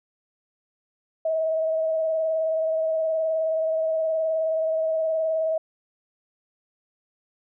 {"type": "tone with vibrato", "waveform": "sine", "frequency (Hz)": 640, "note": "D#5", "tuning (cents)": 49, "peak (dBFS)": -21, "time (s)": [1.25, 5.58], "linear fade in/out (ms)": 5, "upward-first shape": "triangle", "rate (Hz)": 19, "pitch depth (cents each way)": 29, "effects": []}